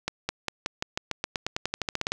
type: accelerating click train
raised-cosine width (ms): 0.2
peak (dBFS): -10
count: 19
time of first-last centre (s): 0.08-2.12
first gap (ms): 210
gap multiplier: 0.92
effects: none